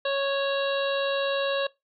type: harmonic tone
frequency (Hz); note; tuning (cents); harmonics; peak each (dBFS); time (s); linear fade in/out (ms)
553; C#5; -4; 1 / 2 / 3 / 5 / 6 / 7 / 8; -25 / -34 / -33 / -35 / -42 / -34 / -46; 0.05-1.67; 5
effects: noise-tail reverb RT60 0.2 s tail -21 dB re dry